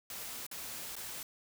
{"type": "noise with dropouts", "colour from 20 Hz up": "white", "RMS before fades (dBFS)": -43, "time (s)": [0.1, 1.23], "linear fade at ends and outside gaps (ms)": 2, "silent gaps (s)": [[0.466, 0.513], [0.955, 0.964]], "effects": []}